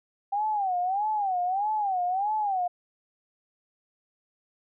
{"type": "tone with vibrato", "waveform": "sine", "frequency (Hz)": 784, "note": "G5", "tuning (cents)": 0, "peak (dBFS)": -24, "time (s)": [0.32, 2.68], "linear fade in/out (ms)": 10, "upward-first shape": "sine", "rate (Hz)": 1.6, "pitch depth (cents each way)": 170, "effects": []}